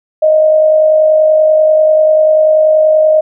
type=tone with amplitude modulation; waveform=sine; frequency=622.3 Hz; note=D#5; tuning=in tune; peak=-3 dBFS; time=0.22-3.21 s; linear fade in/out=10 ms; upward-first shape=sine; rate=50.3 Hz; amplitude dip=40%; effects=none